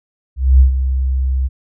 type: tone with ADSR envelope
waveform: sine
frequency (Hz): 65.41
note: C2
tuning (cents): 0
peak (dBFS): -3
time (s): 0.36-1.49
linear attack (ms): 240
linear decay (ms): 110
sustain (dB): -10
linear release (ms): 29
effects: none